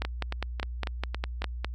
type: two click trains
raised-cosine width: 0.3 ms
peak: -16 / -14 dBFS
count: 6 / 9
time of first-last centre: 0.05-1.42 / 0.02-1.646 s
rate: 3.65 / 4.92 Hz
effects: added 60 Hz sine -33 dBFS peak until 1.74 s